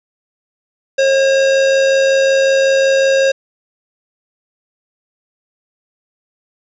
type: tone with amplitude modulation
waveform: square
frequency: 540 Hz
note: C#5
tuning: 45 cents flat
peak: -9 dBFS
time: 0.98-3.32 s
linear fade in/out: 10 ms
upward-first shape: sine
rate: 85.4 Hz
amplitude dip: 30%
effects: resampled to 16000 Hz + 7-bit